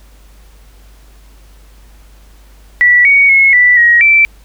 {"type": "tone with pitch steps", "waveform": "sine", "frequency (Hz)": [1954, 2238, 2178, 1970, 1893, 2333], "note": ["B6", "C#7", "C#7", "B6", "A#6", "D7"], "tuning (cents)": [-19, 16, -31, -5, 26, -12], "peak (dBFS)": -4, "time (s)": [2.81, 4.25], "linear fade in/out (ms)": 0, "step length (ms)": 240, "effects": ["added 50 Hz sine -38 dBFS peak until 4.44 s", "pink hiss -48 dBFS RMS until 4.44 s"]}